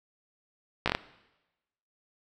slowing click train, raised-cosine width 0.3 ms, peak -9 dBFS, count 5, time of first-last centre 0.86-0.95 s, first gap 16 ms, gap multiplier 1.23, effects noise-tail reverb RT60 1.0 s tail -18 dB re dry

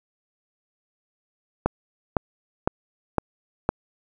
click train, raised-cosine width 1 ms, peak -5 dBFS, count 5, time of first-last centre 1.66-3.69 s, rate 1.97 Hz, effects none

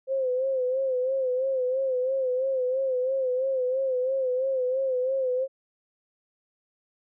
sine tone with vibrato, 519 Hz, C5, 14 cents flat, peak -23 dBFS, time 0.07-5.48 s, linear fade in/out 50 ms, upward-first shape sine, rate 3 Hz, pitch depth 66 cents each way, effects none

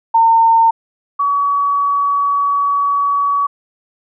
sine tone pair in turn, 910 / 1133.4 Hz, A#5 / C#6, -42 / +38 cents, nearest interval major third, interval 380 cents, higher second, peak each -7 / -12 dBFS, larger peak first, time 0.14-0.71 / 1.19-3.47 s, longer second, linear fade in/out 10 ms, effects none

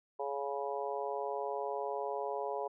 harmonic tone, 140 Hz, C#3, 18 cents sharp, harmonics 3 / 4 / 5 / 6 / 7, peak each -39 / -40 / -41 / -42 / -42 dBFS, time 0.19-2.68 s, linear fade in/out 10 ms, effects none

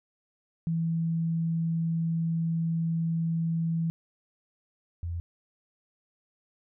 sine tone pair in turn, 164.81 / 85.21 Hz, E3 / F2, 0 / -42 cents, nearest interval major seventh, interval 1142 cents, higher first, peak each -25 / -30 dBFS, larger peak first, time 0.67-3.9 / 5.03-5.2 s, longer first, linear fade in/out 0 ms, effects none

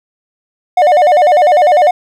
triangle tone with vibrato, 657 Hz, E5, 6 cents flat, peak -3 dBFS, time 0.77-1.91 s, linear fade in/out 5 ms, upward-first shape square, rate 10 Hz, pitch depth 170 cents each way, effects none

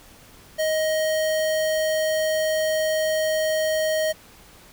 square tone, 627 Hz, D#5, 13 cents sharp, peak -21 dBFS, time 0.58-4.13 s, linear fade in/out 20 ms, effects pink hiss -49 dBFS RMS until 4.72 s

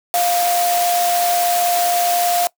sine tone in noise, 702 Hz, F5, 9 cents sharp, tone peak -15 dBFS, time 0.14-2.47 s, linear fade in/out 0 ms, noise white, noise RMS -22 dBFS, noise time 0.14-2.47 s, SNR +4 dB, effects noise-tail reverb RT60 0.1 s tail -21 dB re dry + high-pass 400 Hz 12 dB/octave

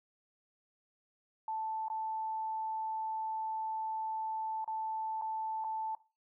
sine tone with dropouts, 880 Hz, A5, in tune, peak -34 dBFS, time 1.48-5.95 s, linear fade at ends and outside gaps 2 ms, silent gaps 1.883-1.9 / 4.644-4.677 / 5.214-5.22 / 5.641-5.645 s, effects noise-tail reverb RT60 0.3 s tail -18 dB re dry

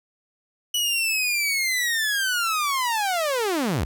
sawtooth linear sweep, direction down, 2960 to 51.91 Hz, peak -18 dBFS, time 0.74-3.85 s, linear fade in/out 5 ms, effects none

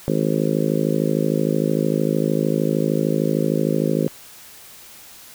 harmonic tone, 53.2 Hz, G#1, 42 cents sharp, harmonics 3 / 4 / 5 / 6 / 7 / 8 / 9 / 10, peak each -23 / -24 / -25 / -26 / -26 / -27 / -28 / -28 dBFS, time 0.08-4.08 s, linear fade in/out 0 ms, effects white hiss -43 dBFS RMS until 5.34 s

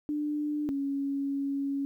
sine tone pair in turn, 297.3 / 278 Hz, D4 / C#4, +21 / +5 cents, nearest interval minor second, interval 116 cents, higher first, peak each -28 dBFS, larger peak neither, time 0.09-0.69 / 0.69-1.85 s, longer second, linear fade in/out 0 ms, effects 11-bit

